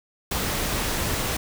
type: noise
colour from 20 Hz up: pink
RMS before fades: -26 dBFS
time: 0.31-1.37 s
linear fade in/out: 5 ms
effects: none